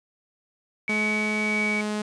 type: tone with tremolo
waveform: sine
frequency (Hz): 2260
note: C#7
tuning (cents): +33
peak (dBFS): -23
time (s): 0.88-1.81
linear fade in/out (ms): 0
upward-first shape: triangle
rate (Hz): 1.7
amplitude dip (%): 35
type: tone with pitch glide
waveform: sawtooth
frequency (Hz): 213.2 to 210.9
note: G#3 to G#3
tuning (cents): +46 to +27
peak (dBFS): -22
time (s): 0.89-2.02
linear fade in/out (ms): 5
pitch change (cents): -19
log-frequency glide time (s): 1.42-1.78
effects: resampled to 22050 Hz